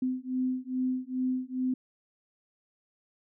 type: beating tone pair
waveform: sine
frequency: 254.9 / 257.3 Hz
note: C4 / C4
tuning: -45 / -29 cents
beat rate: 2.4 Hz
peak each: -31 dBFS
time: 0.02-1.74 s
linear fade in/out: 5 ms
effects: none